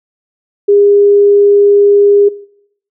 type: tone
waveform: sine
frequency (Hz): 406.1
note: G#4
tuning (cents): -39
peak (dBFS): -4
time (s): 0.68-2.29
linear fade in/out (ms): 10
effects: noise-tail reverb RT60 0.7 s tail -20 dB re dry